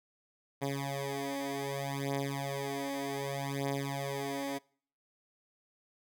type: beating tone pair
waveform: 10% pulse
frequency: 138.59 / 139.24 Hz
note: C#3 / C#3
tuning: 0 / +8 cents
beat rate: 0.65 Hz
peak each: -28 / -29 dBFS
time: 0.61-4.59 s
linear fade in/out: 20 ms
effects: noise-tail reverb RT60 0.5 s tail -25 dB re dry